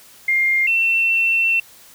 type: tone pair in turn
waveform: sine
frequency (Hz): 2116 / 2697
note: C7 / E7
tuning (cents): +19 / +39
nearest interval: major third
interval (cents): 420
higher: second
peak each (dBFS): -14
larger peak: neither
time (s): 0.28-0.67 / 0.67-1.6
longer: second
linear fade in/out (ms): 5
effects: white hiss -46 dBFS RMS until 1.94 s